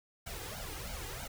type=noise with flanger; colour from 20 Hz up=pink; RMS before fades=-42 dBFS; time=0.26-1.28 s; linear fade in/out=10 ms; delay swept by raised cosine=1.3 to 2.5 ms; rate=3.1 Hz; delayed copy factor=+1; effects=none